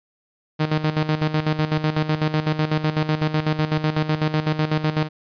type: tone with tremolo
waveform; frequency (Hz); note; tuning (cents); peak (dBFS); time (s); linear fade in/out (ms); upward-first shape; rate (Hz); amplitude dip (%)
sawtooth; 154.5; D#3; -12; -13; 0.59-5.09; 20; square; 8; 70
effects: resampled to 11025 Hz